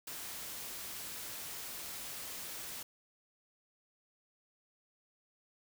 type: noise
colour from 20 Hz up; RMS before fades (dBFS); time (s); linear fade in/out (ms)
white; -44; 0.07-2.83; 5
effects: none